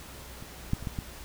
clicks, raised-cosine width 5 ms, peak -29 / -13 / -27 / -20 / -20 dBFS, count 5, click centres 0.425 / 0.734 / 0.826 / 0.872 / 0.988 s, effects added 61 Hz sine -48 dBFS peak until 1.24 s + pink hiss -46 dBFS RMS until 1.24 s

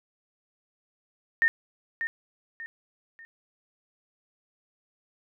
sine tone with echo, 1828 Hz, A#6, 34 cents flat, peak -18 dBFS, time 1.42-1.48 s, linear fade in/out 0 ms, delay 590 ms, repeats 3, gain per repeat -9 dB, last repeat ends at 3.25 s, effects none

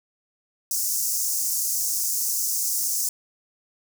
pink high-pass noise, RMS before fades -25 dBFS, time 0.71-3.09 s, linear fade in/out 2 ms, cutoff 5500 Hz, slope 48 dB/octave, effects none

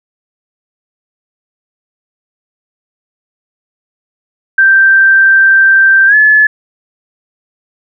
sine tone with pitch glide, 1568 to 1719.8 Hz, G6 to A6, 0 to -40 cents, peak -3 dBFS, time 4.58-6.47 s, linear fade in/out 5 ms, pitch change +160 cents, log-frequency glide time 6.07-6.15 s, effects none

